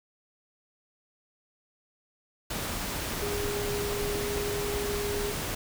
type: tone in noise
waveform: sine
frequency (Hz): 409.8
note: G#4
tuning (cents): -23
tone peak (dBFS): -31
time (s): 3.22-5.32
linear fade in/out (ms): 5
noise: pink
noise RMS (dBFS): -33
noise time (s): 2.5-5.55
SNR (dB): -1
effects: none